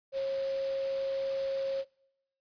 sine tone in noise, 542 Hz, C#5, 39 cents flat, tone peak -29 dBFS, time 0.12-1.85 s, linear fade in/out 50 ms, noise white, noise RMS -45 dBFS, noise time 0.12-1.85 s, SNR +13 dB, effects noise-tail reverb RT60 0.9 s tail -26 dB re dry + resampled to 11025 Hz

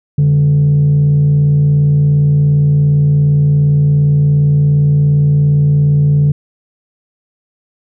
sine tone with frequency modulation, 145.2 Hz, D3, 19 cents flat, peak -5 dBFS, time 0.18-6.32 s, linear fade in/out 5 ms, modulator 57.3 Hz, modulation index 0.25, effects tanh soft clip ceiling -5 dBFS

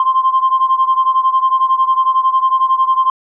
sine beating tone pair, 1046.5 / 1057.5 Hz, C6 / C6, 0 / +18 cents, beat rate 11 Hz, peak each -11 / -14 dBFS, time 0-3.1 s, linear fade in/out 2 ms, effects tanh soft clip ceiling -4 dBFS

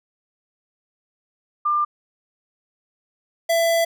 sine / square tone pair in turn, 1195 / 668 Hz, D6 / E5, +30 / +23 cents, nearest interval minor seventh, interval 1007 cents, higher first, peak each -17 dBFS, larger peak neither, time 1.65-1.85 / 3.49-3.85 s, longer second, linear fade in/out 10 ms, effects none

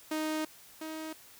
sawtooth tone pair in turn, 311.1 / 315.6 Hz, D#4 / D#4, 0 / +25 cents, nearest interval unison, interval 25 cents, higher second, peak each -27 / -34 dBFS, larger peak first, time 0.11-0.45 / 0.81-1.13 s, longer first, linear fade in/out 5 ms, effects white hiss -55 dBFS RMS until 1.39 s

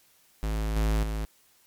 square tone with level steps, 53.6 Hz, A1, 45 cents flat, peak -27 / -23 / -29 dBFS, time 0.43-1.25 s, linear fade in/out 0 ms, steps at 0.76 / 1.03 s, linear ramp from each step 5 ms, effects white hiss -62 dBFS RMS until 1.66 s + MP3 96 kbps

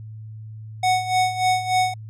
square tone with tremolo, 740 Hz, F#5, in tune, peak -16 dBFS, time 0.83-1.94 s, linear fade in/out 5 ms, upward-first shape sine, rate 3.4 Hz, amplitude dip 75%, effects added 109 Hz sine -34 dBFS peak until 2.09 s + low-pass 9000 Hz 12 dB/octave

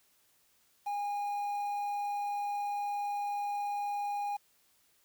triangle tone with quantisation, 817 Hz, G#5, 29 cents flat, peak -30 dBFS, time 0.86-4.37 s, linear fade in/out 10 ms, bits 9, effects white hiss -69 dBFS RMS until 5.04 s

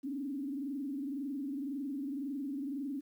sine tone with frequency modulation, 277.2 Hz, C#4, in tune, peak -35 dBFS, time 0.03-3.01 s, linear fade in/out 20 ms, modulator 21.9 Hz, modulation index 1, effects 11-bit

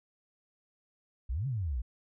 sine exponential two-way sweep, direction up then down, 51.91 to 143.1 to 53.4 Hz, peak -30 dBFS, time 1.29-1.82 s, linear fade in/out 10 ms, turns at 1.47 s, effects none

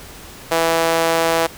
sawtooth tone with high-pass filter, 164.81 Hz, E3, in tune, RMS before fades -17 dBFS, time 0.51-1.47 s, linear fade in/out 10 ms, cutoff 570 Hz, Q 1.6, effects pink hiss -38 dBFS RMS until 1.57 s

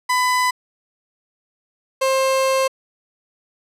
30% pulse tone pair in turn, 1001 / 530.3 Hz, B5 / C5, +23 / +23 cents, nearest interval major seventh, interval 1100 cents, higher first, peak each -13 dBFS, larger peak neither, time 0.09-0.51 / 2.01-2.68 s, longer second, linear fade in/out 10 ms, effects low-pass 12000 Hz 12 dB/octave

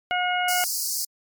harmonic tone, 722 Hz, F#5, 43 cents flat, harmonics 1 / 2 / 3 / 4, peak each -24 / -27 / -29 / -30 dBFS, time 0.11-0.64 s, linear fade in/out 0 ms
pink high-pass noise, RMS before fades -27 dBFS, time 0.48-1.05 s, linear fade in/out 5 ms, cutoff 4500 Hz, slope 96 dB/octave
effects MP3 96 kbps

